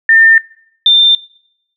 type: tone pair in turn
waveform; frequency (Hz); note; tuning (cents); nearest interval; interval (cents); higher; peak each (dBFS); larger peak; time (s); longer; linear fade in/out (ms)
sine; 1805 / 3587; A6 / A7; +44 / +33; octave; 1189; second; -4; neither; 0.09-0.38 / 0.86-1.15; neither; 2
effects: noise-tail reverb RT60 0.7 s tail -21 dB re dry